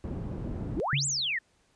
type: low-pass noise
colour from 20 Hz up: white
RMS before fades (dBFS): -35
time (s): 0.04-0.8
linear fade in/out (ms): 0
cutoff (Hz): 220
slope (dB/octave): 12
type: exponential two-way sweep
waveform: sine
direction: up then down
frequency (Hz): 253.5 to 8180 to 1739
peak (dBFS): -27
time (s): 0.76-1.39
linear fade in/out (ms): 10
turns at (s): 1.06
type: tone with exponential decay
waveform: sine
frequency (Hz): 140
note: C#3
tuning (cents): +18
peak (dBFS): -23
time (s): 0.93-1.36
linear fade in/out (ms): 0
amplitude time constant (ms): 92
effects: pink hiss -68 dBFS RMS until 1.75 s + resampled to 22050 Hz